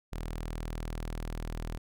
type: tone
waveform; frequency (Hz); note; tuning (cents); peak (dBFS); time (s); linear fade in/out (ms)
sawtooth; 40.21; E1; -42; -31; 0.12-1.78; 10
effects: none